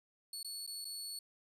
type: tone with dropouts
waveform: 25% pulse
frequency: 4414 Hz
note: C#8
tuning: 8 cents flat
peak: -37 dBFS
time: 0.33-1.19 s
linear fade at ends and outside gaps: 2 ms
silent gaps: 0.43-0.446 / 0.665-0.675 / 0.845-0.852 s
effects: none